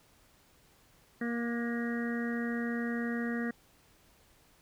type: harmonic tone with a mistuned harmonic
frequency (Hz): 235.4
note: A#3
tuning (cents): +17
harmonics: 1 / 2 / 3 / 5 / 6 / 7 / 8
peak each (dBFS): -32 / -40 / -47 / -49 / -47 / -44 / -41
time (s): 1.21-3.51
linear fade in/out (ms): 5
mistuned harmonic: 6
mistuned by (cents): +32
effects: pink hiss -64 dBFS RMS until 4.61 s